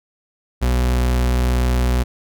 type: tone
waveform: 40% pulse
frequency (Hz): 61.74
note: B1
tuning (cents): 0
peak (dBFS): -14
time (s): 0.61-2.04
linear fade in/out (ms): 20
effects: none